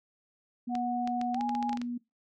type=tone; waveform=sine; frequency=241.6 Hz; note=B3; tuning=38 cents flat; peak=-32 dBFS; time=0.67-1.98 s; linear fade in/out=10 ms
type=tone with pitch glide; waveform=sine; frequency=734 to 828.7 Hz; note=F#5 to G#5; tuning=-14 to -4 cents; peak=-30 dBFS; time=0.69-1.78 s; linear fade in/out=50 ms; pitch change=+210 cents; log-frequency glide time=1.34-1.41 s
type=clicks; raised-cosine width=0.2 ms; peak=-23 dBFS; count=12; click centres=0.753 / 1.075 / 1.214 / 1.345 / 1.41 / 1.493 / 1.551 / 1.627 / 1.694 / 1.73 / 1.773 / 1.816 s
effects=noise-tail reverb RT60 0.2 s tail -20 dB re dry